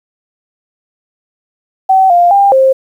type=tone with pitch steps; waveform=sine; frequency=763 / 699 / 798 / 530 Hz; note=G5 / F5 / G5 / C5; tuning=-47 / +1 / +31 / +22 cents; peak=-4 dBFS; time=1.89-2.73 s; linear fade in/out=10 ms; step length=210 ms; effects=7-bit